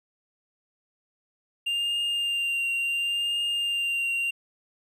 triangle tone with vibrato, 2793 Hz, F7, 1 cent flat, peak -23 dBFS, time 1.66-4.31 s, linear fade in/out 10 ms, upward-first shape triangle, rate 0.71 Hz, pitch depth 22 cents each way, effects none

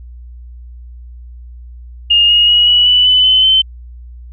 sine tone with pitch steps, 2836 / 2869 / 2902 / 2936 / 2970 / 3005 / 3040 / 3075 Hz, F7 / F7 / F#7 / F#7 / F#7 / F#7 / F#7 / G7, +26 / +46 / -34 / -14 / +6 / +26 / +46 / -34 cents, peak -6 dBFS, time 2.1-3.62 s, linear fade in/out 10 ms, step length 190 ms, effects added 60 Hz sine -30 dBFS peak until 4.32 s

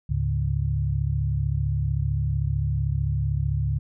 sine tone cluster, 72.4 / 105.9 / 141.5 Hz, D2 / G#2 / C#3, -24 / +34 / +36 cents, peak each -26 dBFS, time 0.09-3.79 s, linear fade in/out 10 ms, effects none

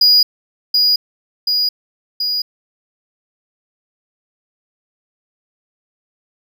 triangle tone with echo, 4900 Hz, D#8, 27 cents flat, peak -6 dBFS, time 0.01-0.23 s, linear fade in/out 5 ms, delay 730 ms, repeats 3, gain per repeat -3 dB, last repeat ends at 2.42 s, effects none

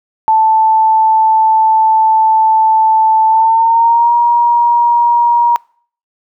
sine tone with pitch glide, 880 to 948.6 Hz, A5 to A#5, 0 to +30 cents, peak -6 dBFS, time 0.28-5.56 s, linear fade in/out 0 ms, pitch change +130 cents, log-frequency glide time 3.27-4.14 s, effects noise-tail reverb RT60 0.5 s tail -25 dB re dry

